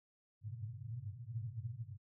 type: band-pass noise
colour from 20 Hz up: white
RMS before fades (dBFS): -45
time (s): 0.41-1.98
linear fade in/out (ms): 50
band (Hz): 100 to 130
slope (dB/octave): 96
effects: none